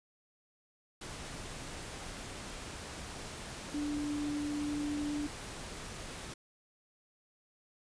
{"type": "tone in noise", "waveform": "sine", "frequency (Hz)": 293.7, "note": "D4", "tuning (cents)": 0, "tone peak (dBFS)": -33, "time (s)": [3.74, 5.27], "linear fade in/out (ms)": 5, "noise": "pink", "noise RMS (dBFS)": -44, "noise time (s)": [1.01, 6.34], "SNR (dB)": 8, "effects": ["resampled to 22050 Hz"]}